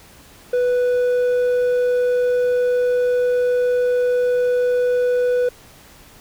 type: tone with hard clipping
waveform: sine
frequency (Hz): 493.8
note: B4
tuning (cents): 0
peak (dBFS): -16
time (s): 0.53-5.49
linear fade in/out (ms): 5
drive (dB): 3
effects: pink hiss -46 dBFS RMS until 6.2 s